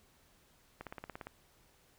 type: click train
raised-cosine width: 0.5 ms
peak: -28 dBFS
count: 9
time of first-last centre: 0.81-1.27 s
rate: 17.4 Hz
effects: pink hiss -67 dBFS RMS until 1.98 s